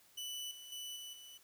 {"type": "tone with level steps", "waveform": "sawtooth", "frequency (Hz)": 2977, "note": "F#7", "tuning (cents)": 10, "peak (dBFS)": [-38, -47, -40, -43, -49], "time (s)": [0.17, 1.38], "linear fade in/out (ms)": 10, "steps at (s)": [0.51, 0.72, 0.96, 1.13], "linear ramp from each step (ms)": 2, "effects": ["white hiss -66 dBFS RMS until 1.43 s"]}